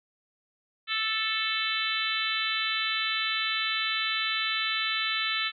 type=harmonic tone; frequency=440 Hz; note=A4; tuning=in tune; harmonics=3 / 4 / 5 / 6 / 7 / 8 / 9; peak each=-34 / -34 / -34 / -34 / -34 / -34 / -34 dBFS; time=0.87-5.52 s; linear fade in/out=50 ms; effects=none